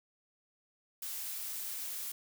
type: noise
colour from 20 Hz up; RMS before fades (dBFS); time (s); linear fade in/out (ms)
blue; -40; 1.02-2.12; 5
effects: none